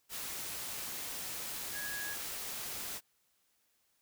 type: tone in noise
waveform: sine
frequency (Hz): 1665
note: G#6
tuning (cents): +4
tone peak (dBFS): -40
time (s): 1.72-2.17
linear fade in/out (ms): 50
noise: white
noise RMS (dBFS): -41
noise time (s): 0.09-3.01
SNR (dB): -2
effects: white hiss -75 dBFS RMS until 4.01 s